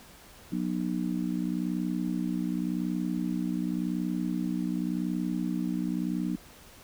harmonic tone, 60.9 Hz, B1, 24 cents flat, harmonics 3 / 4 / 5, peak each -31 / -32 / -33 dBFS, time 0.52-6.36 s, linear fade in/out 5 ms, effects pink hiss -52 dBFS RMS until 6.83 s

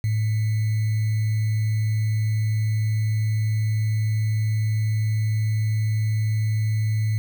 sine tone with sample-and-hold, 108.4 Hz, A2, 25 cents flat, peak -19 dBFS, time 0.04-7.18 s, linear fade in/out 0 ms, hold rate 2100 Hz, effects none

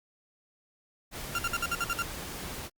pink noise, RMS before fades -39 dBFS, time 1.11-2.7 s, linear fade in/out 50 ms
30% pulse tone bursts, 1386 Hz, F6, 14 cents flat, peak -25 dBFS, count 8, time 1.35-2.023 s, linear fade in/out 2 ms, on 36 ms, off 55 ms
effects Opus 48 kbps

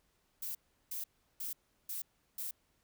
violet noise bursts, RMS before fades -40 dBFS, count 5, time 0.42-2.51 s, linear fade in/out 5 ms, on 130 ms, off 360 ms, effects pink hiss -75 dBFS RMS until 2.83 s

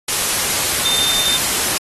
sine tone in noise, 3600 Hz, A7, 39 cents sharp, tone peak -17 dBFS, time 0.85-1.37 s, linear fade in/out 5 ms, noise white, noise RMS -18 dBFS, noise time 0.08-1.78 s, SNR -2 dB, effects AAC 32 kbps

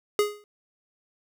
square tone with exponential decay, 415.3 Hz, G#4, in tune, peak -17 dBFS, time 0.19-0.44 s, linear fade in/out 1 ms, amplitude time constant 54 ms, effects none

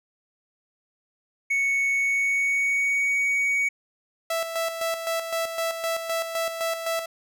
triangle tone with pitch glide, 2217 to 2245 Hz, C#7 to C#7, 0 to +21 cents, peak -19 dBFS, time 1.5-3.69 s, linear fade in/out 10 ms, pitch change +21 cents, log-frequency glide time 1.92-3.14 s
sawtooth tone with tremolo, 660 Hz, E5, 2 cents sharp, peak -20 dBFS, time 4.3-7.06 s, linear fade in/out 5 ms, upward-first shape square, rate 3.9 Hz, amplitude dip 55%
effects none

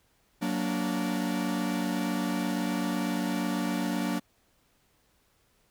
45% pulse chord, Gb augmented, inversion none, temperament equal with one note detuned, 185 / 233.1 / 291 Hz, Gb3 / Bb3 / D4, 0 / 0 / -16 cents, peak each -32 dBFS, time 0.41-4.2 s, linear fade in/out 20 ms, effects pink hiss -68 dBFS RMS until 5.7 s

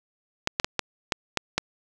clicks, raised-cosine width 0.2 ms, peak -5 dBFS, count 7, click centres 0.474 / 0.599 / 0.645 / 0.793 / 1.122 / 1.373 / 1.58 s, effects none

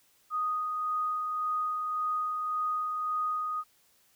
sine tone with tremolo, 1243 Hz, D#6, 2 cents flat, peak -27 dBFS, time 0.3-3.64 s, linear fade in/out 50 ms, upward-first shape sine, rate 1.8 Hz, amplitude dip 30%, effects white hiss -66 dBFS RMS until 4.15 s

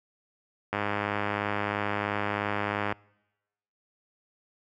click train, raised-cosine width 0.5 ms, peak -13 dBFS, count 227, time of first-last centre 0.73-2.924 s, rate 103 Hz, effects noise-tail reverb RT60 1.0 s tail -26 dB re dry + high-pass 60 Hz 12 dB/octave

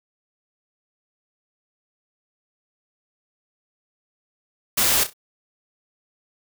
white noise with echo, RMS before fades -19 dBFS, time 4.77-5.04 s, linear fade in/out 10 ms, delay 32 ms, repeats 3, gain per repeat -11 dB, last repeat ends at 5.136 s, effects none

